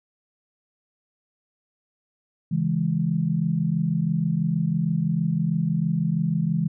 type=chord; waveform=sine; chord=C# minor; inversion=none; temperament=equal; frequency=138.59 / 164.81 / 207.7 Hz; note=C#3 / E3 / G#3; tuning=0 / 0 / 0 cents; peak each=-28 / -22 / -27 dBFS; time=2.51-6.68 s; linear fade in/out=10 ms; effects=none